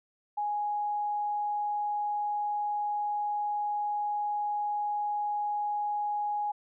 sine tone, 830.6 Hz, G#5, in tune, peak -28 dBFS, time 0.37-6.52 s, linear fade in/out 10 ms, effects none

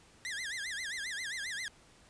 sawtooth tone with vibrato, 1826 Hz, A#6, 36 cents flat, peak -33 dBFS, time 0.25-1.68 s, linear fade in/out 0 ms, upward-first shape sine, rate 7.5 Hz, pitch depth 230 cents each way, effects pink hiss -61 dBFS RMS until 2.09 s + resampled to 22050 Hz

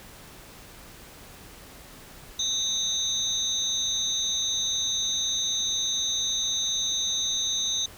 sine tone cluster, 3659 / 3915 / 6220 Hz, A#7 / B7 / G8, -33 / -16 / -14 cents, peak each -29 dBFS, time 2.39-7.86 s, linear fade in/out 5 ms, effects pink hiss -47 dBFS RMS until 7.97 s

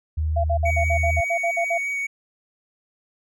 sine tone with pitch glide, 77.78 to 79.09 Hz, D#2 to D#2, 0 to +29 cents, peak -20 dBFS, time 0.17-1.21 s, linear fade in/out 10 ms, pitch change +29 cents, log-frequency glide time 0.55-0.74 s
sine tone bursts, 681 Hz, F5, 44 cents flat, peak -20 dBFS, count 11, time 0.36-1.781 s, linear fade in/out 10 ms, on 81 ms, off 53 ms
triangle tone with vibrato, 2246 Hz, C#7, 22 cents sharp, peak -22 dBFS, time 0.65-2.07 s, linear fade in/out 10 ms, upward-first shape sine, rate 5 Hz, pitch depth 13 cents each way
effects none

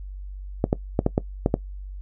clicks, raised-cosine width 2 ms, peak -5 dBFS, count 7, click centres 0.641 / 0.729 / 0.991 / 1.064 / 1.179 / 1.461 / 1.541 s, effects noise-tail reverb RT60 0.1 s tail -19 dB re dry + added 48 Hz sine -33 dBFS peak until 2.01 s

